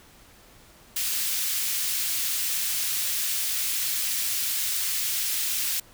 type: high-pass noise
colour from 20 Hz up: white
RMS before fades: -27 dBFS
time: 0.96-5.8 s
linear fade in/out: 5 ms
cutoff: 2200 Hz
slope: 12 dB/octave
effects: pink hiss -53 dBFS RMS until 5.93 s